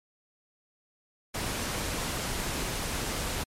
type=noise; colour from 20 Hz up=pink; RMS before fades=-32 dBFS; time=1.34-3.44 s; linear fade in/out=10 ms; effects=low-pass 12000 Hz 12 dB/octave + MP3 64 kbps